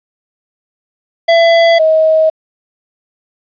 square / sine tone pair in turn, 670 / 634 Hz, E5 / D#5, +28 / +32 cents, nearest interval minor second, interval 96 cents, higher first, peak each -6 dBFS, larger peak neither, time 1.28-1.79 / 1.79-2.3 s, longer neither, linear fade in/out 10 ms, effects resampled to 11025 Hz + 7-bit

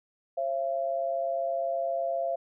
sine tone pair together, 537.3 / 677 Hz, C5 / E5, +46 / +46 cents, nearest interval major third, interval 400 cents, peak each -32 / -28 dBFS, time 0.37-2.36 s, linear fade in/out 10 ms, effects none

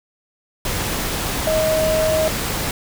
sine tone in noise, 630 Hz, D#5, 21 cents sharp, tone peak -16 dBFS, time 1.47-2.28 s, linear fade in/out 2 ms, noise pink, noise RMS -23 dBFS, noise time 0.65-2.71 s, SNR +4 dB, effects none

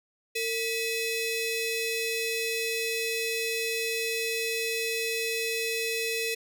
sawtooth ring-modulated tone, 1505 Hz, F#6, 29 cents sharp, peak -21 dBFS, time 0.35-6.35 s, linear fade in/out 10 ms, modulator 1050 Hz, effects none

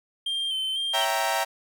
triangle tone with vibrato, 3136 Hz, G7, in tune, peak -24 dBFS, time 0.26-1.05 s, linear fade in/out 5 ms, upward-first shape square, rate 2 Hz, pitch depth 29 cents each way
sawtooth chord, C# diminished seventh, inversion none, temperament equal with one note detuned, 554.4 / 659.3 / 781.3 / 932.3 Hz, C#5 / E5 / G5 / Bb5, 0 / 0 / -6 / 0 cents, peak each -30 / -25 / -24 / -24 dBFS, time 0.93-1.45 s, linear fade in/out 20 ms
effects none

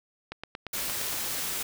click train, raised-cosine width 0.3 ms, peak -20 dBFS, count 8, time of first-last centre 0.32-1.129 s, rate 8.65 Hz
white noise, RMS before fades -32 dBFS, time 0.73-1.63 s, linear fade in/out 5 ms
effects none

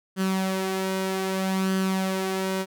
sawtooth tone with flanger, 190 Hz, F#3, 46 cents sharp, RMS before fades -26 dBFS, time 0.16-2.66 s, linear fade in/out 50 ms, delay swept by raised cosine 0.64 to 3.24 ms, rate 0.63 Hz, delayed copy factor +0.5, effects none

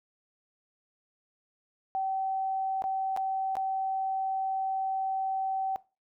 sine tone with dropouts, 768 Hz, G5, 36 cents flat, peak -27 dBFS, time 1.95-5.76 s, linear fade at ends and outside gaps 0 ms, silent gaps 2.821-2.84 / 3.164-3.173 / 3.554-3.568 s, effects noise-tail reverb RT60 0.3 s tail -20 dB re dry

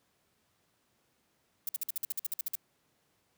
violet noise bursts, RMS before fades -33 dBFS, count 13, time 1.67-2.554 s, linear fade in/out 2 ms, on 20 ms, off 52 ms, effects pink hiss -73 dBFS RMS until 3.37 s + high-pass 100 Hz 12 dB/octave

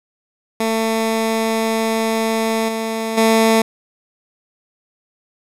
15% pulse tone with level steps, 223.5 Hz, A3, 27 cents sharp, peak -10 / -14 / -5 dBFS, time 0.6-3.62 s, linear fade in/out 5 ms, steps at 2.68 / 3.17 s, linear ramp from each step 10 ms, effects resampled to 32000 Hz + 7-bit

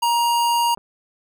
square tone, 943 Hz, A#5, 20 cents sharp, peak -17 dBFS, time 0.02-0.75 s, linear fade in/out 10 ms
clicks, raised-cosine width 1 ms, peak -25 / -27 dBFS, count 2, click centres 0.774 / 0.779 s
effects none

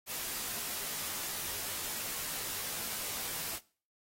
white noise with comb filter, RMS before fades -38 dBFS, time 0.06-3.6 s, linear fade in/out 50 ms, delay 16 ms, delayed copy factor -0.65, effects noise-tail reverb RT60 0.4 s tail -20 dB re dry + AAC 48 kbps

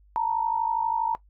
sine tone pair together, 894 / 946.4 Hz, A5 / A#5, +27 / +26 cents, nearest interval minor second, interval 99 cents, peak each -25 dBFS, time 0.16-1.15 s, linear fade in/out 0 ms, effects noise-tail reverb RT60 0.1 s tail -18 dB re dry + added 50 Hz sine -54 dBFS peak until 1.29 s

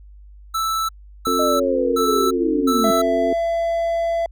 square tone bursts, 1318.5 Hz, E6, in tune, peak -20 dBFS, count 4, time 0.54-3.02 s, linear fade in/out 10 ms, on 350 ms, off 360 ms
harmonic tone, 89.5 Hz, F2, 43 cents sharp, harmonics 3 / 4 / 5, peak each -23 / -25 / -23 dBFS, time 1.27-3.33 s, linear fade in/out 0 ms
sine linear sweep, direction down, 620 to 204.9 Hz, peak -19 dBFS, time 1.39-2.91 s, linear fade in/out 5 ms
triangle tone with pitch glide, 665 to 672 Hz, E5 to E5, +15 to +33 cents, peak -16 dBFS, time 2.84-4.26 s, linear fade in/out 2 ms, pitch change +18 cents, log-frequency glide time 3.12-3.37 s
effects added 50 Hz sine -40 dBFS peak until 4.31 s

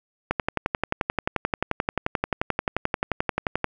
click train, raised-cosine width 0.5 ms, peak -7 dBFS, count 39, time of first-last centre 0.31-3.643 s, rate 11.4 Hz, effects none

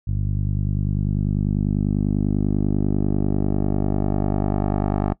10% pulse tone with low-pass filter sweep, 50.1 Hz, G1, 38 cents sharp, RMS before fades -21 dBFS, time 0.07-5.14 s, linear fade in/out 10 ms, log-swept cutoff 110 to 930 Hz, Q 1.3, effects noise-tail reverb RT60 0.1 s tail -21 dB re dry

